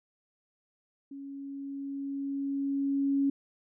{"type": "tone with level ramp", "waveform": "sine", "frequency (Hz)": 277.2, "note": "C#4", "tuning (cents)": 0, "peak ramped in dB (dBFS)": [-40, -23], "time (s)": [1.11, 3.3], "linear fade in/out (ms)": 5, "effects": []}